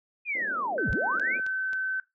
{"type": "linear two-way sweep", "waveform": "sine", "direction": "down then up", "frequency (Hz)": [2512, 31.36, 2512], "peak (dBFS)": -27, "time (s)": [0.25, 1.39], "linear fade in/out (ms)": 50, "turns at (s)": 0.91}
{"type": "band-pass noise", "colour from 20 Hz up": "white", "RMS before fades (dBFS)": -43, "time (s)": [0.35, 1.4], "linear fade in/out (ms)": 0, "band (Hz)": [200, 610], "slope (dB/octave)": 48}
{"type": "tone", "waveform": "sine", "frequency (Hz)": 1532, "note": "G6", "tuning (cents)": -40, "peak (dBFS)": -27, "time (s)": [0.78, 2], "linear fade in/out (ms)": 2}
{"type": "click train", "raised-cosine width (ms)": 0.2, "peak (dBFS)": -26, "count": 4, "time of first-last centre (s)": [0.93, 1.732], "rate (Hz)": 3.74}
{"effects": ["noise-tail reverb RT60 0.2 s tail -19 dB re dry"]}